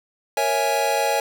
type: chord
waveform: square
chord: A# half-diminished seventh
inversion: none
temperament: equal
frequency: 466.2 / 554.4 / 659.3 / 830.6 Hz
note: A#4 / C#5 / E5 / G#5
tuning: 0 / 0 / 0 / 0 cents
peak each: -28 / -25 / -27 / -23 dBFS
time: 0.37-1.2 s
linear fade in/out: 2 ms
effects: none